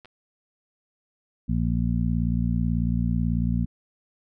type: clicks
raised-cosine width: 0.3 ms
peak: -32 dBFS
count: 2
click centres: 0.048 / 0.056 s
type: harmonic tone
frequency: 58.2 Hz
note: A#1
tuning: 2 cents flat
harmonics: 1 / 2 / 3 / 4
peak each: -26 / -27 / -26 / -28 dBFS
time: 1.48-3.66 s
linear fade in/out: 20 ms
effects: none